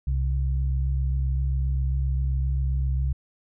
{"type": "tone pair together", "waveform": "sine", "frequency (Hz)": [65.73, 133.3], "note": ["C2", "C3"], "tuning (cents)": [9, 33], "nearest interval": "octave", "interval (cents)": 1224, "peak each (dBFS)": [-22, -29], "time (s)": [0.07, 3.13], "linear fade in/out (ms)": 5, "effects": []}